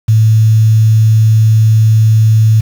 sine tone with quantisation, 110 Hz, A2, in tune, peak -4 dBFS, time 0.08-2.61 s, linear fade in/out 10 ms, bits 5, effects none

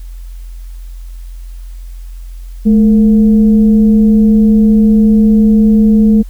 sine tone with frequency modulation, 214.6 Hz, A3, 43 cents flat, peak -4 dBFS, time 2.65-6.23 s, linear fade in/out 20 ms, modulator 243 Hz, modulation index 0.34, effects added 43 Hz sine -24 dBFS peak until 6.29 s + white hiss -48 dBFS RMS until 6.29 s

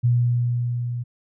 sine tone with level ramp, 120.9 Hz, B2, 36 cents flat, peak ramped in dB -14 to -25 dBFS, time 0.03-1.04 s, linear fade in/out 20 ms, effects none

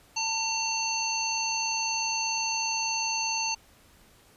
harmonic tone with a mistuned harmonic, 891 Hz, A5, 22 cents sharp, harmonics 1 / 3 / 5 / 7, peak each -32 / -32 / -32 / -32 dBFS, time 0.16-3.55 s, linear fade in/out 10 ms, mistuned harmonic 3, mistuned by +34 cents, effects pink hiss -58 dBFS RMS until 4.36 s + resampled to 32000 Hz

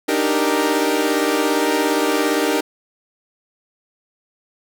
sawtooth chord, Eb major seventh, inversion third, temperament equal, 293.7 / 311.1 / 392 / 466.2 Hz, D4 / Eb4 / G4 / Bb4, 0 / 0 / 0 / 0 cents, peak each -18 dBFS, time 0.08-2.61 s, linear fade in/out 10 ms, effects none

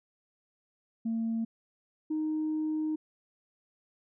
sine tone pair in turn, 226.7 / 310.3 Hz, A#3 / D#4, -48 / -5 cents, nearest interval perfect fourth, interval 543 cents, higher second, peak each -27 dBFS, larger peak neither, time 1.05-1.45 / 2.1-2.96 s, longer second, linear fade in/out 10 ms, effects tanh soft clip ceiling -25 dBFS

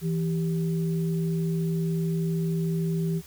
sine tone pair together, 164.81 / 392 Hz, E3 / G4, 0 / 0 cents, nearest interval octave + minor third, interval 1500 cents, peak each -24 / -33 dBFS, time 0.01-3.22 s, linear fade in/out 50 ms, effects added 73 Hz sine -52 dBFS peak until 3.26 s + white hiss -50 dBFS RMS until 3.26 s

